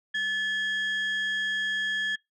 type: tone pair together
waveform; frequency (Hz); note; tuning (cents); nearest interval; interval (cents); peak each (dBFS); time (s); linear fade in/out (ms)
sine; 1732 / 3270; A6 / G#7; -28 / -28; major seventh; 1100; -25 / -31; 0.14-2.16; 10
effects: noise-tail reverb RT60 0.2 s tail -25 dB re dry + tanh soft clip ceiling -22 dBFS